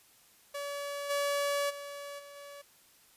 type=tone with level steps; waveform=sawtooth; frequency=570 Hz; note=C#5; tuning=48 cents sharp; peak=-32 / -25 / -37 / -44 / -42 dBFS; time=0.54-2.62 s; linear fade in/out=10 ms; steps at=1.09 / 1.69 / 2.18 / 2.35 s; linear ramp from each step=20 ms; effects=white hiss -62 dBFS RMS until 3.16 s + resampled to 32000 Hz